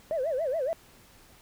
sine tone with vibrato, 580 Hz, D5, 22 cents flat, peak -25 dBFS, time 0.11-0.73 s, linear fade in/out 0 ms, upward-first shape sine, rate 7.1 Hz, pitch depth 250 cents each way, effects tanh soft clip ceiling -22 dBFS + pink hiss -56 dBFS RMS until 1.41 s

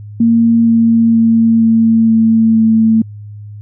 sine tone with pitch steps, 230.5 / 228.9 / 227.3 / 225.8 / 224.2 / 222.6 Hz, A#3 / A#3 / A#3 / A3 / A3 / A3, -19 / -31 / -43 / +45 / +33 / +20 cents, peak -6 dBFS, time 0.2-3.02 s, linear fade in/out 5 ms, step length 470 ms, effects added 104 Hz sine -27 dBFS peak until 3.61 s

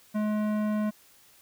sine tone with tanh clipping, 212.1 Hz, G#3, 37 cents sharp, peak -27 dBFS, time 0.14-0.91 s, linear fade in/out 20 ms, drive 16 dB, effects white hiss -58 dBFS RMS until 1.41 s

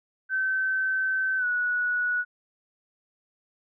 sine tone with pitch glide, 1537 to 1466.7 Hz, G6 to F#6, -35 to -16 cents, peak -23 dBFS, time 0.29-2.25 s, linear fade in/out 50 ms, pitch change -81 cents, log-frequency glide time 1.38-1.45 s, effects none

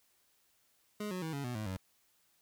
25% pulse tone with pitch steps, 209.3 / 183.26 / 160.46 / 140.5 / 123.02 / 107.72 / 94.32 Hz, G#3 / F#3 / E3 / C#3 / B2 / A2 / F#2, +14 / -16 / -46 / +24 / -6 / -36 / +34 cents, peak -33 dBFS, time 1-1.77 s, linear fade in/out 5 ms, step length 110 ms, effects white hiss -72 dBFS RMS until 2.41 s

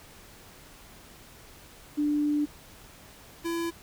sine / square tone pair in turn, 295.3 / 336.3 Hz, D4 / E4, +10 / +35 cents, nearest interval major second, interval 225 cents, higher second, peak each -23 / -29 dBFS, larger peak first, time 1.97-2.46 / 3.44-3.71 s, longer first, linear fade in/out 20 ms, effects pink hiss -51 dBFS RMS until 3.82 s

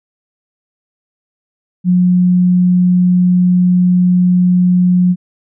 sine tone, 180 Hz, F#3, 47 cents flat, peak -7 dBFS, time 1.84-5.16 s, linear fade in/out 50 ms, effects none

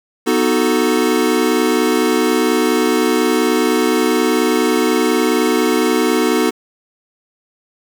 square chord, B dominant seventh, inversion none, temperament equal, 246.9 / 311.1 / 370 / 440 Hz, B3 / D#4 / F#4 / A4, 0 / 0 / 0 / 0 cents, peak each -19 dBFS, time 0.26-6.51 s, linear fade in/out 20 ms, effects 7-bit

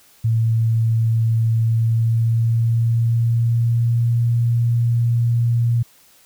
sine tone with pitch glide, 113.4 to 117.87 Hz, A#2 to A#2, -47 to +20 cents, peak -14 dBFS, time 0.24-5.83 s, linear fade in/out 10 ms, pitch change +67 cents, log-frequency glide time 1.6-4.2 s, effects white hiss -52 dBFS RMS until 6.25 s

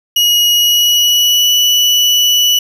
35% pulse tone with pitch glide, 2898 to 2955 Hz, F#7 to F#7, -37 to -3 cents, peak -6 dBFS, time 0.16-2.59 s, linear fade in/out 5 ms, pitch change +34 cents, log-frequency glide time 0.54-1.52 s, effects none

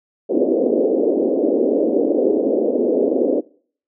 white band-pass noise, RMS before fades -17 dBFS, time 0.29-3.41 s, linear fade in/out 20 ms, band 250 to 540 Hz, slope 48 dB/octave, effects noise-tail reverb RT60 0.5 s tail -23 dB re dry

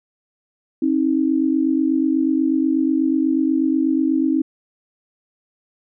sine tone pair together, 268.6 / 316.8 Hz, C4 / D#4, +46 / +31 cents, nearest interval minor third, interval 285 cents, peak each -18 dBFS, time 0.82-4.42 s, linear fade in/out 5 ms, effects none

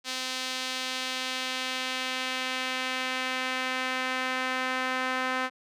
sawtooth tone with band-pass filter sweep, 257.6 Hz, C4, 27 cents flat, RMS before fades -31 dBFS, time 0.04-5.5 s, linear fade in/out 50 ms, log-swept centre 4300 to 1600 Hz, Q 1.2, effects none

